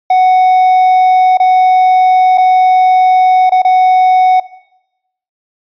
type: tone with dropouts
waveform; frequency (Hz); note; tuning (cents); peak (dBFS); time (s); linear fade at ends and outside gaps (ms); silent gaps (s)
triangle; 742; F#5; +5; -3; 0.1-4.4; 5; 1.373-1.399 / 2.376-2.38 / 3.496-3.519 / 3.62-3.648
effects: noise-tail reverb RT60 0.9 s tail -18 dB re dry + resampled to 11025 Hz